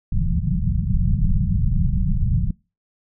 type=low-pass noise; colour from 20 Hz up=pink; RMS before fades=-19 dBFS; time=0.12-2.51 s; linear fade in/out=5 ms; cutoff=200 Hz; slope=96 dB/octave; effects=noise-tail reverb RT60 0.3 s tail -24 dB re dry